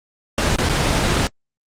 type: noise with dropouts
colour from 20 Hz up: pink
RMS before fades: -17 dBFS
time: 0.38-1.27 s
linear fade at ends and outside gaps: 1 ms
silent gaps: 0.56-0.585 / 0.69-0.695 s
effects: low-pass 7000 Hz 12 dB/octave + Opus 24 kbps